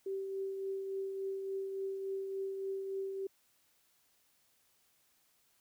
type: tone with tremolo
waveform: sine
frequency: 387.8 Hz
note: G4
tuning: 19 cents flat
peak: -34 dBFS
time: 0.06-3.27 s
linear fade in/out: 5 ms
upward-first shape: triangle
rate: 3.5 Hz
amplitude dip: 40%
effects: white hiss -72 dBFS RMS until 5.6 s